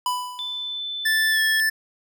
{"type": "tone with exponential decay", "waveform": "square", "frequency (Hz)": 994, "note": "B5", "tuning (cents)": 11, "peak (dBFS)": -20, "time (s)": [0.06, 0.8], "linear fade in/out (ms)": 2, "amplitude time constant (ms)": 160}
{"type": "tone with pitch glide", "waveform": "sine", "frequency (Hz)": [3520, 3303], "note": ["A7", "G#7"], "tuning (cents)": [0, -10], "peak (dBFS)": -27, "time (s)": [0.39, 1.6], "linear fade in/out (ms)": 0, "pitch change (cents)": -110, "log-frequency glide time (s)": [1.3, 1.4]}
{"type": "tone", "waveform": "square", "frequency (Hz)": 1760, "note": "A6", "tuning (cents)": 0, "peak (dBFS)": -19, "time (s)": [1.05, 1.7], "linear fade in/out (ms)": 10}
{"effects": []}